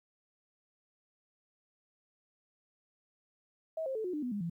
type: tone with pitch steps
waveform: sine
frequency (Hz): 642 / 530.6 / 438.5 / 362.4 / 299.5 / 247.5 / 204.6 / 169.06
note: E5 / C5 / A4 / F#4 / D4 / B3 / G#3 / E3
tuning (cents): -46 / +24 / -6 / -36 / +34 / +4 / -26 / +44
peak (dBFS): -33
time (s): 3.77-4.498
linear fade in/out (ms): 5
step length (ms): 91
effects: 12-bit